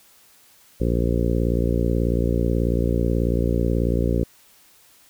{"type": "harmonic tone", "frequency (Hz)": 58.3, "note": "A#1", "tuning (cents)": 1, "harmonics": [1, 2, 3, 4, 5, 6, 7, 8, 9], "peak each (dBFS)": [-22, -25, -27, -28, -29, -30, -30, -31, -32], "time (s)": [0.8, 4.24], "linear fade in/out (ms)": 10, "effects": ["white hiss -54 dBFS RMS until 5.09 s"]}